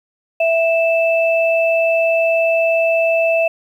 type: tone pair together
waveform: sine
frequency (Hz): 659.2 / 2637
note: E5 / E7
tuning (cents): 0 / 0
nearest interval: 2 octaves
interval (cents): 2400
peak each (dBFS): -13 / -19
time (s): 0.4-3.48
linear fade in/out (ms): 5
effects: 8-bit